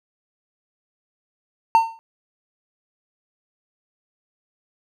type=tone with exponential decay; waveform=triangle; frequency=906 Hz; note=A#5; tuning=50 cents flat; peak=-6 dBFS; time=1.75-1.99 s; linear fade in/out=0 ms; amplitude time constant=52 ms; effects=none